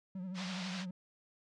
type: tone with vibrato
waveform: triangle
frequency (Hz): 185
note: F#3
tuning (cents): 0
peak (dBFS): -37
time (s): 0.15-0.91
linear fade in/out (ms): 5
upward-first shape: triangle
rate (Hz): 12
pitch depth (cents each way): 83
type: band-pass noise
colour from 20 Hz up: white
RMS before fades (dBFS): -45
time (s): 0.34-0.86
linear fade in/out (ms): 50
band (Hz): 570 to 4900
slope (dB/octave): 24
effects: resampled to 22050 Hz